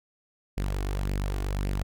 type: tone with flanger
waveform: sawtooth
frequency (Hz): 48.57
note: G1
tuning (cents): -15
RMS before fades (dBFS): -29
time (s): 0.57-1.83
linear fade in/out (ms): 10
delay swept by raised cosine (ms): 0.39 to 2.79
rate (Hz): 1.8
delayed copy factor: +0.5
effects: none

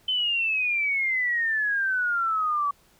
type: exponential sweep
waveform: sine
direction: down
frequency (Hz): 3072 to 1134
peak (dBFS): -22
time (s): 0.08-2.71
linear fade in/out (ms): 5
effects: pink hiss -60 dBFS RMS until 2.99 s

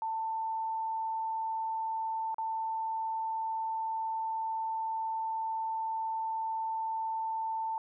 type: tone with dropouts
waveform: sine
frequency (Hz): 891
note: A5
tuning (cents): +22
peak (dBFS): -31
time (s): 0.02-7.78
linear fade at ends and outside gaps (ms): 1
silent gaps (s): 2.344-2.383
effects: none

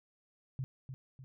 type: tone with echo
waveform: sine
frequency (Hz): 131.7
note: C3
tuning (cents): +12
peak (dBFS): -34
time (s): 0.59-0.64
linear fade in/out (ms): 0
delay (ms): 300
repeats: 2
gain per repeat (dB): -7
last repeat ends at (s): 1.24
effects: none

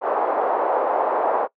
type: band-pass noise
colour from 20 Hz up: white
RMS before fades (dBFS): -21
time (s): 0.01-1.48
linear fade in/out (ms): 50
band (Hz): 460 to 890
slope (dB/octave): 24
effects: noise-tail reverb RT60 0.1 s tail -21 dB re dry

